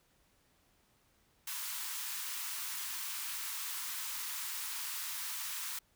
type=high-pass noise; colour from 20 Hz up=white; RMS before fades=-40 dBFS; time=1.47-5.79 s; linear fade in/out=5 ms; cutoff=880 Hz; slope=96 dB/octave; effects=pink hiss -71 dBFS RMS until 5.95 s